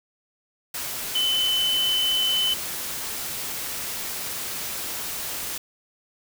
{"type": "tone in noise", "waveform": "sine", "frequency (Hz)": 3032, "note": "F#7", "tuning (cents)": 42, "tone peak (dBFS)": -20, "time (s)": [1.15, 2.54], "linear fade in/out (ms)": 5, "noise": "white", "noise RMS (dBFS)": -31, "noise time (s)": [0.74, 5.58], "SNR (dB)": 8, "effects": []}